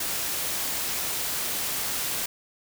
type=noise; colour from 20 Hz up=white; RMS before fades=-29 dBFS; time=0-2.26 s; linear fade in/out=5 ms; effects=none